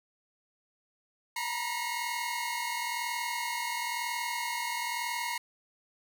sawtooth tone cluster, 928 / 969 / 2156 Hz, A#5 / B5 / C#7, -8 / -33 / -49 cents, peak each -33 / -32 / -33 dBFS, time 1.36-5.38 s, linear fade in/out 5 ms, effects none

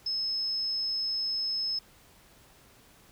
sine tone, 5190 Hz, E8, 28 cents flat, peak -28 dBFS, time 0.06-1.79 s, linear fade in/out 5 ms, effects pink hiss -58 dBFS RMS until 3.11 s

